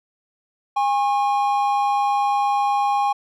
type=tone pair together; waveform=triangle; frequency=814.4 / 1086 Hz; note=G#5 / C#6; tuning=-34 / -36 cents; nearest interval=perfect fourth; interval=498 cents; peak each=-16 / -22 dBFS; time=0.76-3.13 s; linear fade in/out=10 ms; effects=none